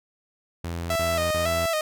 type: tone bursts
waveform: sawtooth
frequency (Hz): 84.9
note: F2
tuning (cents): -48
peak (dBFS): -25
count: 3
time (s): 0.64-1.662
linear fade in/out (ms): 5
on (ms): 320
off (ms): 31
type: tone with vibrato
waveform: sawtooth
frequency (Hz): 640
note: D#5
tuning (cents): +49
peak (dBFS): -19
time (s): 0.9-1.81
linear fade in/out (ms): 2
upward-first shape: square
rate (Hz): 1.8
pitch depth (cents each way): 59
effects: none